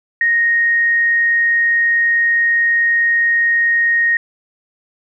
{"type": "tone", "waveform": "sine", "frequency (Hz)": 1864.7, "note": "A#6", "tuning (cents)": 0, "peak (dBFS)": -11, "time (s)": [0.21, 4.17], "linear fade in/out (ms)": 2, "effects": []}